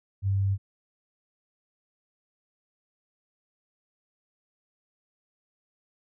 sine tone, 98 Hz, G2, in tune, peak -22 dBFS, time 0.22-0.58 s, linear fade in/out 50 ms, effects none

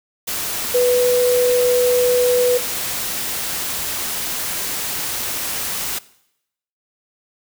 sine tone in noise, 493.9 Hz, B4, in tune, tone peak -12 dBFS, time 0.74-2.58 s, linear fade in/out 10 ms, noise white, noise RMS -24 dBFS, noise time 0.27-5.99 s, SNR +9 dB, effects noise-tail reverb RT60 0.8 s tail -20 dB re dry

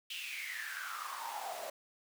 pink noise with high-pass filter sweep, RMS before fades -42 dBFS, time 0.1-1.7 s, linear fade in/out 5 ms, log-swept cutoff 3000 to 600 Hz, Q 8, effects none

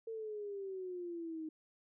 sine exponential sweep, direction down, 454.2 to 311.1 Hz, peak -40 dBFS, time 0.07-1.49 s, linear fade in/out 5 ms, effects none

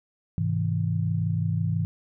sine chord, Ab augmented, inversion none, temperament just, 103.83 / 129.78 / 162.23 Hz, Ab2 / C3 / E3, 0 / -14 / -27 cents, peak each -26 / -31 / -26 dBFS, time 0.38-1.85 s, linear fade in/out 0 ms, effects none

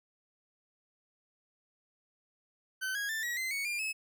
40% pulse tone with pitch steps, 1528 / 1647.2 / 1775.6 / 1914.1 / 2063 / 2224 / 2398 / 2585 Hz, G6 / G#6 / A6 / A#6 / C7 / C#7 / D7 / E7, -45 / -15 / +15 / +45 / -25 / +5 / +36 / -34 cents, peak -32 dBFS, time 2.81-3.93 s, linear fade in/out 20 ms, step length 140 ms, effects none

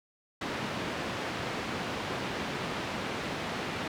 pink band-pass noise, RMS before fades -35 dBFS, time 0.41-3.88 s, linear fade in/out 5 ms, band 140 to 3400 Hz, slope 12 dB/octave, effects none

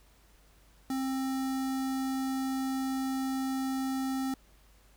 square tone with notch filter, 264.9 Hz, C4, 22 cents sharp, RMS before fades -32 dBFS, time 0.9-4.34 s, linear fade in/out 2 ms, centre 2600 Hz, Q 1.6, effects added 50 Hz sine -60 dBFS peak until 4.96 s + pink hiss -64 dBFS RMS until 4.96 s

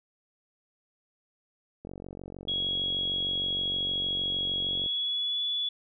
click train, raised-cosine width 2 ms, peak -28 dBFS, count 141, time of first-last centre 1.85-4.861 s, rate 46.5 Hz
sine tone with pitch glide, 3322 to 3429 Hz, G#7 to A7, 0 to -45 cents, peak -27 dBFS, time 2.48-5.69 s, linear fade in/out 5 ms, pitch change +55 cents, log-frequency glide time 4.6-5.42 s
effects none

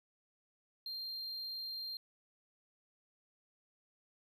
triangle tone, 4186 Hz, C8, in tune, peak -39 dBFS, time 0.86-1.97 s, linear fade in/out 2 ms, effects none

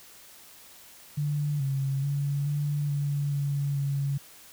sine tone with pitch steps, 146.9 / 136.2 / 141.9 / 146 / 143.3 / 141.6 / 139.7 Hz, D3 / C#3 / C#3 / D3 / D3 / C#3 / C#3, +1 / -30 / +41 / -10 / -42 / +37 / +14 cents, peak -25 dBFS, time 1.17-4.18 s, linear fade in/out 10 ms, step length 430 ms, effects white hiss -51 dBFS RMS until 4.52 s

